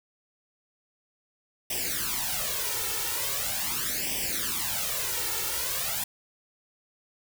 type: noise with flanger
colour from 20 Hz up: white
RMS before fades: -30 dBFS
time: 1.7-6.04 s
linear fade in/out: 5 ms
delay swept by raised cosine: 0.36 to 2.26 ms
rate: 0.41 Hz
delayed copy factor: +0.85
effects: none